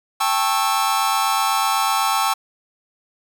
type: chord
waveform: 45% pulse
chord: A dominant seventh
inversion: third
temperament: just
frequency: 792 / 880 / 1100 / 1320 Hz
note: G5 / A5 / C#6 / E6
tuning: +18 / 0 / -14 / +2 cents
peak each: -23 dBFS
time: 0.2-2.34 s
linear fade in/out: 10 ms
effects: none